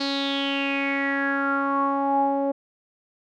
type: tone with low-pass filter sweep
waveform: sawtooth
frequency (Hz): 277.2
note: C#4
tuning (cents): 0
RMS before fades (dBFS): -24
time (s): 0-2.52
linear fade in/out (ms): 10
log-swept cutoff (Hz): 4400 to 650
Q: 7.8
effects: none